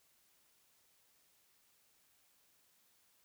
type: silence
effects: white hiss -72 dBFS RMS until 3.24 s